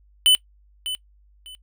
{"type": "tone with echo", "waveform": "square", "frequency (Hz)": 3012, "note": "F#7", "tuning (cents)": 30, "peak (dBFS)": -12, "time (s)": [0.26, 0.35], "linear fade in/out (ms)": 0, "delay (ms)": 600, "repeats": 2, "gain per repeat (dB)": -13, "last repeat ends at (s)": 1.55, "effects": ["noise-tail reverb RT60 0.1 s tail -23 dB re dry", "added 50 Hz sine -53 dBFS peak until 1.62 s"]}